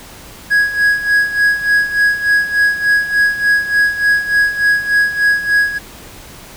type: tone with tremolo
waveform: triangle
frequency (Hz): 1661.2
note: G#6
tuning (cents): 0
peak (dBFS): -6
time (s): 0.5-5.79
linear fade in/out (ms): 20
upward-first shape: sine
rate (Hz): 3.4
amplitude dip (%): 75
effects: pink hiss -36 dBFS RMS until 6.56 s